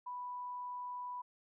sine tone, 987.8 Hz, B5, in tune, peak -40 dBFS, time 0.06-1.22 s, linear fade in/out 10 ms, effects none

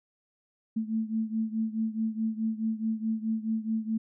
sine beating tone pair, 220 / 224.7 Hz, A3 / A3, 0 / +37 cents, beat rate 4.7 Hz, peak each -29 / -32 dBFS, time 0.76-3.98 s, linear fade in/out 10 ms, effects none

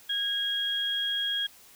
sine tone pair together, 1641 / 3282 Hz, G#6 / G#7, -21 / -21 cents, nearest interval octave, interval 1200 cents, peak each -34 / -27 dBFS, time 0.09-1.47 s, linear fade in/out 10 ms, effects white hiss -54 dBFS RMS until 1.75 s

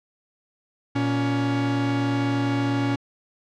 45% pulse tone pair together, 117.73 / 280 Hz, A#2 / C#4, +18 / +18 cents, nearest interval octave + minor third, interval 1500 cents, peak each -25 / -23 dBFS, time 0.95-2.96 s, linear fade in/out 10 ms, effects low-pass 4000 Hz 12 dB/octave

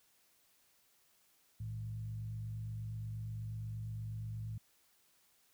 sine tone with frequency modulation, 110 Hz, A2, in tune, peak -39 dBFS, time 1.6-4.58 s, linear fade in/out 5 ms, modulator 48.4 Hz, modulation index 0.54, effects white hiss -71 dBFS RMS until 5.53 s

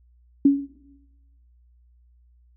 sine tone with exponential decay, 279.7 Hz, C#4, 16 cents sharp, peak -9 dBFS, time 0.45-0.76 s, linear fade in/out 5 ms, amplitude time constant 67 ms, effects noise-tail reverb RT60 1.0 s tail -18 dB re dry + added 60 Hz sine -54 dBFS peak until 2.56 s

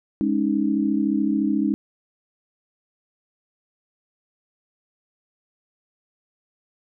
sine chord, Ab suspended fourth, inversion none, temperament equal, 207.7 / 277.2 / 311.1 Hz, Ab3 / Db4 / Eb4, 0 / 0 / 0 cents, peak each -23 / -23 / -23 dBFS, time 0.21-1.74 s, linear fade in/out 0 ms, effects none

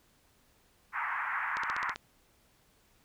pink band-pass noise, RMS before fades -34 dBFS, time 0.92-1.95 s, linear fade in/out 50 ms, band 920 to 2100 Hz, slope 48 dB/octave
click train, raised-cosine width 0.2 ms, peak -20 dBFS, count 7, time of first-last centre 1.57-1.96 s, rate 15.4 Hz
effects pink hiss -67 dBFS RMS until 3.04 s

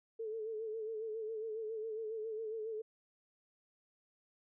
sine tone with vibrato, 440 Hz, A4, in tune, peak -38 dBFS, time 0.19-2.82 s, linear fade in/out 10 ms, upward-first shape sine, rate 7.3 Hz, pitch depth 56 cents each way, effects none

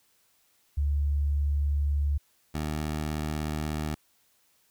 sine / 15% pulse tone pair in turn, 72 / 76.47 Hz, D2 / D#2, -34 / -29 cents, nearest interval minor second, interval 105 cents, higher second, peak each -23 dBFS, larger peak neither, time 0.77-2.18 / 2.54-3.95 s, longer neither, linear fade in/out 10 ms, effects white hiss -67 dBFS RMS until 4.7 s

